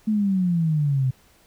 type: exponential sweep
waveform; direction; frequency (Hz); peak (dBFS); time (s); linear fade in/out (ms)
sine; down; 220 to 127.2; -18; 0.07-1.11; 10
effects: pink hiss -57 dBFS RMS until 1.46 s